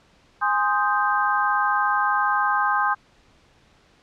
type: chord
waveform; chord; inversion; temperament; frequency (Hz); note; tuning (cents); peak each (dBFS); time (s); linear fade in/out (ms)
sine; Ab major seventh; none; equal with one note detuned; 827.3 / 1046.5 / 1244.5 / 1568; Ab5 / C6 / Eb6 / G6; -7 / 0 / 0 / 0; -24; 0.41-2.95; 20
effects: pink hiss -57 dBFS RMS until 4.02 s + low-pass 5000 Hz 12 dB/octave